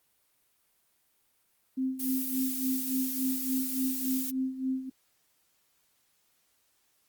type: tone with tremolo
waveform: sine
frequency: 261.6 Hz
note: C4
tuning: in tune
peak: -26 dBFS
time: 1.77-4.9 s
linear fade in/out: 10 ms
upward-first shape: sine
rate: 3.5 Hz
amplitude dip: 75%
type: noise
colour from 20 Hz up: violet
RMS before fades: -34 dBFS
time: 1.99-4.31 s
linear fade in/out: 10 ms
effects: white hiss -71 dBFS RMS until 7.08 s + Opus 32 kbps